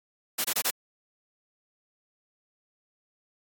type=noise bursts; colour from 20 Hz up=white; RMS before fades=-27 dBFS; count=4; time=0.38-0.709 s; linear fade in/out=10 ms; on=65 ms; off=23 ms; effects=high-pass 200 Hz 12 dB/octave + AAC 64 kbps